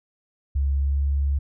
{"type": "tone with pitch glide", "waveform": "sine", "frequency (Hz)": [69.3, 70.11], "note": ["C#2", "C#2"], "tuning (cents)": [0, 20], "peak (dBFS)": -19, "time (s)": [0.55, 1.39], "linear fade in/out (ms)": 10, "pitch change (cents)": 20, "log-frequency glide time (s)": [0.78, 1.01], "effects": []}